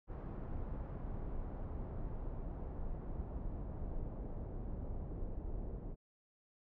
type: noise with low-pass filter sweep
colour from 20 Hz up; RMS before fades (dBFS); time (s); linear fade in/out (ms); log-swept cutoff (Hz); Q
brown; -42; 0.07-5.96; 50; 1100 to 600; 1
effects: none